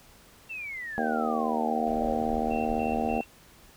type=exponential sweep; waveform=sine; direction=down; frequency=2730 to 506 Hz; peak=-34 dBFS; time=0.49-2.18 s; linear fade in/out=20 ms
type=harmonic tone; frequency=77.78 Hz; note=D#2; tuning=in tune; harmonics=3 / 4 / 5 / 6 / 7 / 8 / 9 / 10; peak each=-30 / -37 / -39 / -34 / -38 / -37 / -33 / -31 dBFS; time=0.98-3.21 s; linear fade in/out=0 ms
type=noise; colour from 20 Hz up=brown; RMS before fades=-40 dBFS; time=1.87-3.18 s; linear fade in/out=0 ms
type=tone with tremolo; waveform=sine; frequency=2700 Hz; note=E7; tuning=41 cents sharp; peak=-39 dBFS; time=2.5-3.26 s; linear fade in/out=20 ms; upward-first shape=square; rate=3.4 Hz; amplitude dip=75%
effects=pink hiss -55 dBFS RMS until 3.76 s